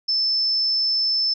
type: tone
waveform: sine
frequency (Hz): 5274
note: E8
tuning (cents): 0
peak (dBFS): -18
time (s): 0.08-1.34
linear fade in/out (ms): 10
effects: none